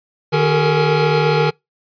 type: tone cluster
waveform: square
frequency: 152.2 / 385.7 / 430 / 464.9 / 838 Hz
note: D#3 / G4 / A4 / A#4 / G#5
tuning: -38 / -28 / -40 / -5 / +15 cents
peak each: -18 / -24 / -22 / -18 / -22 dBFS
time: 0.32-1.51 s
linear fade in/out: 20 ms
effects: noise-tail reverb RT60 0.2 s tail -26 dB re dry + resampled to 11025 Hz